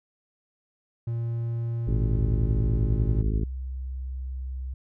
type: tone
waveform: triangle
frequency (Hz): 116.54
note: A#2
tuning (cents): 0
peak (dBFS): -24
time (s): 1.07-3.22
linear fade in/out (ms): 5
type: harmonic tone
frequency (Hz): 53.1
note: G#1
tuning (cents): +39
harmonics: 1 / 2 / 3 / 4 / 5 / 6 / 7 / 8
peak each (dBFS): -24 / -30 / -34 / -36 / -38 / -40 / -41 / -42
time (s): 1.87-3.44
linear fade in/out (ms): 5
type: tone with pitch glide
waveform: sine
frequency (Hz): 73.42 to 64.66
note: D2 to C2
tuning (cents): 0 to -20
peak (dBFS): -30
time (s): 2.15-4.74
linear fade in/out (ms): 5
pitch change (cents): -220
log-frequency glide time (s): 2.39-2.57
effects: none